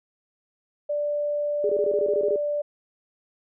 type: tone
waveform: sine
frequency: 587.3 Hz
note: D5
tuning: in tune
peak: -23 dBFS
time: 0.89-2.62 s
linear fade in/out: 10 ms
type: tone bursts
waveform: sine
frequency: 415.3 Hz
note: G#4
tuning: in tune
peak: -21 dBFS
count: 10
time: 1.64-2.36 s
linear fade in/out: 2 ms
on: 54 ms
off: 20 ms
effects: none